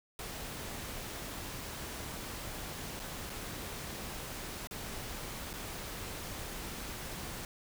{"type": "noise with dropouts", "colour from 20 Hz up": "pink", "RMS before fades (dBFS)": -42, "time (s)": [0.19, 7.45], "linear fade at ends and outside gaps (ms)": 1, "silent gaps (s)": [[2.995, 2.999], [3.297, 3.301], [4.672, 4.71], [5.531, 5.537]], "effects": []}